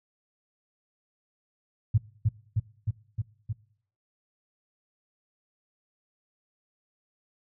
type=tone with echo; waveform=sine; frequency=108.2 Hz; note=A2; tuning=29 cents flat; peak=-17 dBFS; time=1.94-1.98 s; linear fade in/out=10 ms; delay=310 ms; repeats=5; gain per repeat=-2 dB; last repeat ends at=3.53 s; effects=noise-tail reverb RT60 0.6 s tail -21 dB re dry